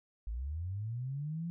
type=linear sweep; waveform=sine; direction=up; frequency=50.7 to 173.5 Hz; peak=-35 dBFS; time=0.27-1.5 s; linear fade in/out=0 ms; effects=none